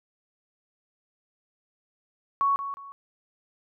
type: tone with echo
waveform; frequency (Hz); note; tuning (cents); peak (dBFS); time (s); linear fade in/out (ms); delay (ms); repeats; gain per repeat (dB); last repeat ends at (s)
sine; 1113; C#6; +7; -20; 2.41-2.56; 0; 180; 2; -10; 2.92
effects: none